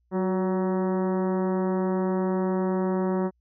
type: harmonic tone with a mistuned harmonic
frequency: 187.9 Hz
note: F#3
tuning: 27 cents sharp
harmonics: 1 / 2 / 3 / 4 / 5 / 6 / 7 / 8 / 9 / 10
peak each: -25 / -27 / -33 / -38 / -36 / -42 / -44 / -50 / -50 / -51 dBFS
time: 0.11-3.31 s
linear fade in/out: 50 ms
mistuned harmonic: 2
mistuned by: -36 cents
effects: added 60 Hz sine -66 dBFS peak until 3.4 s